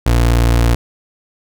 30% pulse tone, 58.4 Hz, A#1, 4 cents sharp, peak -7 dBFS, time 0.06-0.75 s, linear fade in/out 5 ms, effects none

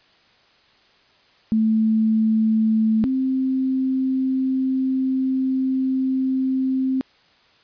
sine tone pair in turn, 220 / 262.4 Hz, A3 / C4, 0 / +5 cents, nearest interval minor third, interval 305 cents, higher second, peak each -15 / -18 dBFS, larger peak first, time 1.52-3.04 / 3.04-7.01 s, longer second, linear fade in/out 0 ms, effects white hiss -56 dBFS RMS until 7.63 s + resampled to 11025 Hz

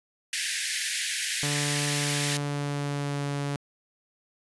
pink high-pass noise, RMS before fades -29 dBFS, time 0.33-2.37 s, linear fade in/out 0 ms, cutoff 1600 Hz, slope 96 dB/octave
sawtooth tone with pitch glide, 145.5 to 142.42 Hz, D3 to C#3, -16 to +47 cents, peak -24 dBFS, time 1.43-3.56 s, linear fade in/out 0 ms, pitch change -37 cents, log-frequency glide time 1.88-3.29 s
effects resampled to 24000 Hz

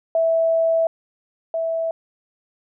sine tone pair in turn, 656 / 656 Hz, E5 / E5, -9 / -9 cents, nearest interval unison, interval 0 cents, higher neither, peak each -15 / -20 dBFS, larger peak first, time 0.15-0.87 / 1.54-1.91 s, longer first, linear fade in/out 2 ms, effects none

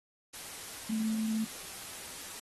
sine tone in noise, 220 Hz, A3, in tune, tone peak -29 dBFS, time 0.89-1.45 s, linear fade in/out 10 ms, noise white, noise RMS -44 dBFS, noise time 0.33-2.4 s, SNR +12 dB, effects AAC 32 kbps

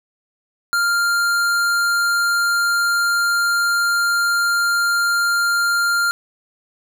sine tone with hard clipping, 1396.9 Hz, F6, in tune, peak -17 dBFS, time 0.73-6.11 s, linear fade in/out 0 ms, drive 16 dB, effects none

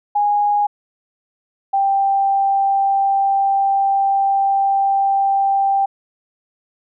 sine tone pair in turn, 824 / 786.8 Hz, G#5 / G5, -14 / +6 cents, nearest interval minor second, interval 80 cents, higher first, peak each -13 dBFS, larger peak neither, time 0.15-0.67 / 1.73-5.86 s, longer second, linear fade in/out 10 ms, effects none

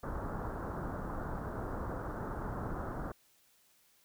pink low-pass noise, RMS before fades -39 dBFS, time 0.03-3.12 s, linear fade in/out 5 ms, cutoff 1500 Hz, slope 48 dB/octave, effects white hiss -68 dBFS RMS until 4.04 s

